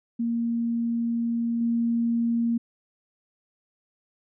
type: tone with level steps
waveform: sine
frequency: 233.1 Hz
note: A#3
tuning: in tune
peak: -23 / -21 dBFS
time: 0.19-2.58 s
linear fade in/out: 10 ms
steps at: 1.61 s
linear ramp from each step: 2 ms
effects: none